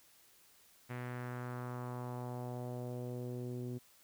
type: tone with low-pass filter sweep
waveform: sawtooth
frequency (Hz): 123.47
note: B2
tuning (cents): 0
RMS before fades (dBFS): -42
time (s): 0.89-3.79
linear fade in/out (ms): 20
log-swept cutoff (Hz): 2100 to 330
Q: 2.1
effects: white hiss -65 dBFS RMS until 4.03 s